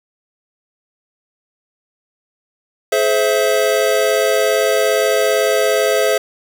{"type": "chord", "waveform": "square", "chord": "Ab augmented", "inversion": "none", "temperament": "equal with one note detuned", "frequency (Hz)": [425.7, 523.3, 659.3], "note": ["Ab4", "C5", "E5"], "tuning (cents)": [43, 0, 0], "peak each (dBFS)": -18, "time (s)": [2.92, 6.18], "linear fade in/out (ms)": 5, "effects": ["7-bit"]}